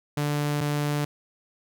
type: tone pair in turn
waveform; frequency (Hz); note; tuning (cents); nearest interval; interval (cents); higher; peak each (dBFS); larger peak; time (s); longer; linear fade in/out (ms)
sawtooth; 146.83 / 146.83; D3 / D3; 0 / 0; unison; 0; neither; -20; neither; 0.17-0.61 / 0.61-1.05; neither; 5
effects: none